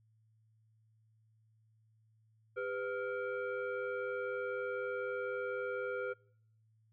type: tone with frequency modulation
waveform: sine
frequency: 502 Hz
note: B4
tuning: 28 cents sharp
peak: -35 dBFS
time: 2.56-6.14 s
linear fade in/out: 20 ms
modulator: 904 Hz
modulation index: 1.1
effects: noise-tail reverb RT60 0.7 s tail -26 dB re dry + added 110 Hz sine -67 dBFS peak until 6.92 s